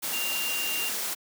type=tone in noise; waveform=sine; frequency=2785 Hz; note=F7; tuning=5 cents flat; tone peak=-30 dBFS; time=0.12-0.9 s; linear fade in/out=20 ms; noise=white; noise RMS=-31 dBFS; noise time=0.02-1.15 s; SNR=-2 dB; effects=high-pass 200 Hz 12 dB/octave